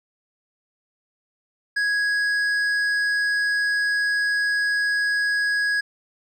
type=tone with hard clipping; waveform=sine; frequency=1661.2 Hz; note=G#6; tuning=in tune; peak=-21 dBFS; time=1.76-5.81 s; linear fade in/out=10 ms; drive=7 dB; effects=none